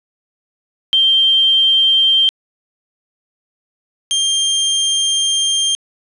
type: tone pair in turn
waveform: sine / sawtooth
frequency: 3155 / 3188 Hz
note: G7 / G7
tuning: +10 / +28 cents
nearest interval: unison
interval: 18 cents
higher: second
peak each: -9 / -10 dBFS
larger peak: first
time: 0.93-2.29 / 4.11-5.75 s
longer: second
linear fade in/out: 0 ms
effects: resampled to 24000 Hz + 7-bit